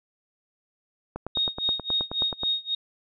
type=click train; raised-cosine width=1 ms; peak=-18 dBFS; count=13; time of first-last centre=1.16-2.434 s; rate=9.42 Hz
type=tone with tremolo; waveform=sine; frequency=3729 Hz; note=A#7; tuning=in tune; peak=-21 dBFS; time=1.35-2.75 s; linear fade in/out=5 ms; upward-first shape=sine; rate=3.7 Hz; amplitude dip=95%
effects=none